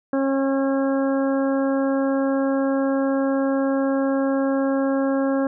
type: harmonic tone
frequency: 271.6 Hz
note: C#4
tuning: 35 cents flat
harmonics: 1 / 2 / 3 / 4 / 5 / 6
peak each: -20 / -23 / -33 / -34 / -36 / -36 dBFS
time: 0.13-5.47 s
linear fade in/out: 2 ms
effects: none